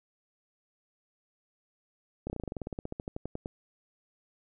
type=slowing click train; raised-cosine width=2 ms; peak=-22 dBFS; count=21; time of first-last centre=2.27-3.459 s; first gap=29 ms; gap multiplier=1.07; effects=none